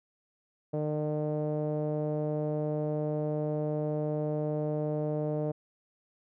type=tone with low-pass filter; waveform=sawtooth; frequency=151.4 Hz; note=D#3; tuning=47 cents flat; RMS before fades=-31 dBFS; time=0.73-5.52 s; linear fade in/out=10 ms; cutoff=560 Hz; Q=4; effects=none